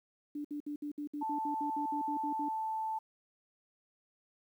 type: tone bursts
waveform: sine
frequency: 293.7 Hz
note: D4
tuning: in tune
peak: -36 dBFS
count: 14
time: 0.35-2.487 s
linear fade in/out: 5 ms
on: 96 ms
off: 61 ms
type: tone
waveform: sine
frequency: 880 Hz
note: A5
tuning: in tune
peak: -33 dBFS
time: 1.21-2.99 s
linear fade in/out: 10 ms
effects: 11-bit